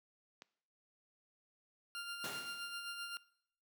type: click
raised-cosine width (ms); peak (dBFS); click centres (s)
0.2; -33; 0.421
type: tone with tremolo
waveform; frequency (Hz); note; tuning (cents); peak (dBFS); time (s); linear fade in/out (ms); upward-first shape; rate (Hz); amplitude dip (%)
20% pulse; 1396.9; F6; 0; -36; 1.95-3.17; 0; sine; 7.7; 45
type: noise with exponential decay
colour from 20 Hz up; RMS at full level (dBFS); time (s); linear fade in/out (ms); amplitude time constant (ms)
pink; -41; 2.24-2.89; 2; 140
effects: noise-tail reverb RT60 0.7 s tail -21 dB re dry + high-pass 200 Hz 12 dB/octave

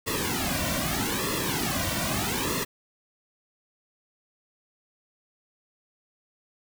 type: noise with flanger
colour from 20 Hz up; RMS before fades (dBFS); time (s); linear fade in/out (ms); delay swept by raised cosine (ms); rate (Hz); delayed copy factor
pink; -28; 0.06-2.65; 20; 1.3 to 2.4; 0.8; -0.95
effects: none

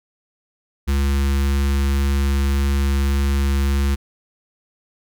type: tone with notch filter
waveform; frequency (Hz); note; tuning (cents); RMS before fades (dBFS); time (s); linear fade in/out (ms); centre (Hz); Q
square; 69.3; C#2; 0; -18; 0.87-3.96; 20; 630; 0.9
effects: none

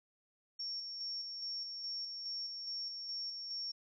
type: tone with tremolo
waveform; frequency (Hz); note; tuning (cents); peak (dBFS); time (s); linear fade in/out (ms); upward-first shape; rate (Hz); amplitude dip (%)
sine; 5490; F8; -31; -38; 0.59-3.72; 10; square; 2.4; 35
effects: none

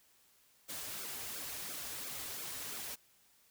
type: noise with flanger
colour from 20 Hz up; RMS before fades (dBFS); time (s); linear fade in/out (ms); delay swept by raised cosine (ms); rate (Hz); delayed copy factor
white; -43; 0.68-2.96; 20; 1 to 5.9; 2.9; -0.7
effects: white hiss -68 dBFS RMS until 3.5 s

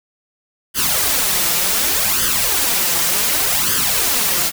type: noise with flanger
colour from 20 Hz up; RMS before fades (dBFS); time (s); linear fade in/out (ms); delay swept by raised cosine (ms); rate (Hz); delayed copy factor
white; -17; 0.74-4.52; 50; 0.62 to 5.92; 0.67; +0.7
effects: none

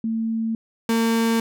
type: tone pair in turn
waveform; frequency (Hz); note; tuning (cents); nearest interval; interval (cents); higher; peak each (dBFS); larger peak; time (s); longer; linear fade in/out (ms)
sine / 35% pulse; 224.7 / 227.7; A3 / A#3; +37 / -40; unison; 23; second; -21 / -16; second; 0.04-0.55 / 0.89-1.4; neither; 2
effects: none

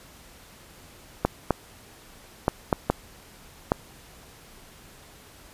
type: clicks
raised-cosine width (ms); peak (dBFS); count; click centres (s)
1; -5; 6; 1.25 / 1.507 / 2.481 / 2.728 / 2.9 / 3.719
effects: pink hiss -50 dBFS RMS until 5.53 s + resampled to 32000 Hz

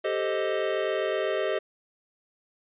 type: chord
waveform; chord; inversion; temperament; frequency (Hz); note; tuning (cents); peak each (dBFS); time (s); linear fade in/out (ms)
square; A half-diminished seventh; third; equal; 392 / 440 / 523.3 / 622.3; G4 / A4 / C5 / Eb5; 0 / 0 / 0 / 0; -31 / -33 / -33 / -30; 0.04-1.59; 10
effects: resampled to 8000 Hz

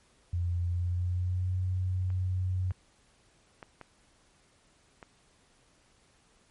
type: tone with pitch glide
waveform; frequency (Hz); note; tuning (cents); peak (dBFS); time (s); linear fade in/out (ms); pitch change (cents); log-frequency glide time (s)
sine; 87.31 to 92.18; F2 to F#2; 0 to -6; -27; 0.33-2.72; 5; +94; 0.67-1.57
type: clicks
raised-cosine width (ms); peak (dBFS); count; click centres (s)
0.5; -37 / -33 / -28 / -29 / -30; 5; 2.103 / 2.708 / 3.628 / 3.813 / 5.028
effects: pink hiss -65 dBFS RMS until 6.5 s + MP3 48 kbps

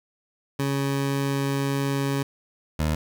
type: tone pair in turn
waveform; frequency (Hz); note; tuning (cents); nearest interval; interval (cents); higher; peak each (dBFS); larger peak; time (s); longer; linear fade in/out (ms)
20% pulse; 138.59 / 77.42; C#3 / D#2; 0 / -8; minor seventh; 1008; first; -18 / -17; second; 0.59-2.23 / 2.79-2.95; first; 5
effects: 9-bit

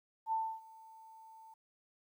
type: tone with ADSR envelope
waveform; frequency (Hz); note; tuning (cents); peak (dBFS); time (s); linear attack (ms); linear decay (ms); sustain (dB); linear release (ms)
sine; 890; A5; +20; -30; 0.26-1.54; 62; 280; -23; 5
effects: 12-bit

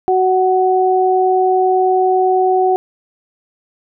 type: tone pair together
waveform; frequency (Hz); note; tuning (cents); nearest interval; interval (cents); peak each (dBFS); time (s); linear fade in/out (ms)
sine; 373.1 / 745; F#4 / F#5; +14 / +12; octave; 1198; -13; 0.08-2.76; 0
effects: none

